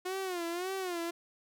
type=tone with vibrato; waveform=sawtooth; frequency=360 Hz; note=F#4; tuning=47 cents flat; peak=-30 dBFS; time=0.05-1.11 s; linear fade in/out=10 ms; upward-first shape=sine; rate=1.8 Hz; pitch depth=120 cents each way; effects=none